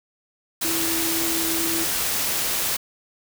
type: tone in noise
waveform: sine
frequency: 329.6 Hz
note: E4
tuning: in tune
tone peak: -27 dBFS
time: 0.64-1.85 s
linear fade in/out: 10 ms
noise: white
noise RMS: -24 dBFS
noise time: 0.61-2.77 s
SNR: -6 dB
effects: none